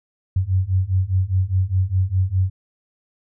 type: beating tone pair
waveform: sine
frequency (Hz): 91.3 / 96.2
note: F#2 / G2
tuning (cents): -23 / -32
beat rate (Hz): 4.9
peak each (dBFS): -20 / -19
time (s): 0.36-2.5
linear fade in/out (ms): 5
effects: none